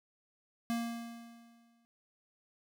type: tone with exponential decay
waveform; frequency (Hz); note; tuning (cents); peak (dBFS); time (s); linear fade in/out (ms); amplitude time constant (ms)
square; 233.1; A#3; 0; -31; 0.7-1.85; 0; 250
effects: none